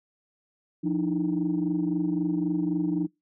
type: tone cluster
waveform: sine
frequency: 174.2 / 299.6 / 323.4 Hz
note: F3 / D4 / E4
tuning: -4 / +35 / -33 cents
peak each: -28 / -25 / -29 dBFS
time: 0.83-3.07 s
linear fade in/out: 20 ms
effects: noise-tail reverb RT60 0.2 s tail -25 dB re dry + tanh soft clip ceiling -17 dBFS

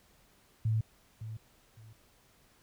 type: tone with echo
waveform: sine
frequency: 110.3 Hz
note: A2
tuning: 5 cents sharp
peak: -26 dBFS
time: 0.65-0.81 s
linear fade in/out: 5 ms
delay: 560 ms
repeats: 2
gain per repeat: -12 dB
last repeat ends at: 1.93 s
effects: pink hiss -65 dBFS RMS until 2.62 s

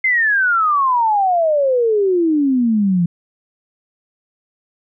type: exponential sweep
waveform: sine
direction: down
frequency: 2108 to 167.5 Hz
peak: -12 dBFS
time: 0.04-3.06 s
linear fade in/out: 5 ms
effects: none

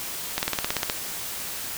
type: slowing click train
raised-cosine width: 0.2 ms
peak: -6 dBFS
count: 10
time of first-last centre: 0.38-0.899 s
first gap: 49 ms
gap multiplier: 1.04
effects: white hiss -33 dBFS RMS until 1.77 s

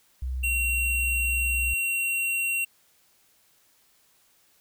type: tone with pitch glide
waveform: sine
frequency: 63.9 to 64.46 Hz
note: C2 to C2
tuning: -40 to -25 cents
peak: -27 dBFS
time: 0.22-1.74 s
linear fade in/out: 5 ms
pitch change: +15 cents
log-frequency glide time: 0.53-0.81 s
type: tone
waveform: square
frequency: 2741 Hz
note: F7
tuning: 33 cents flat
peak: -25 dBFS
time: 0.43-2.65 s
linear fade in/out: 10 ms
effects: white hiss -63 dBFS RMS until 4.6 s

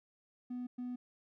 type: tone bursts at uneven times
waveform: triangle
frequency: 247.5 Hz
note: B3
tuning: 4 cents sharp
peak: -35 dBFS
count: 2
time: 0.5-0.67 / 0.78-0.96 s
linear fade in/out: 10 ms
effects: tanh soft clip ceiling -33 dBFS

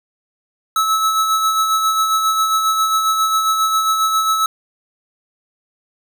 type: tone with tremolo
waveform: square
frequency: 1300 Hz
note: E6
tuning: 24 cents flat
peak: -13 dBFS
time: 0.76-4.46 s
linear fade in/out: 2 ms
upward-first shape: sine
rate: 7.4 Hz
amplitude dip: 40%
effects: none

